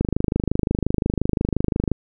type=click train; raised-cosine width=3 ms; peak=-6 dBFS; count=50; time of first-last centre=0.01-1.917 s; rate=25.7 Hz; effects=none